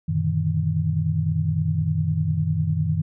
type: tone cluster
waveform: sine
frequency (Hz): 94.2 / 117.6 / 148.1 / 158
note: F#2 / A#2 / D3 / D#3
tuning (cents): +32 / +16 / +15 / +27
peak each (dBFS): -25 / -30 / -28 / -22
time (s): 0.08-3.02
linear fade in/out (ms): 10
effects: none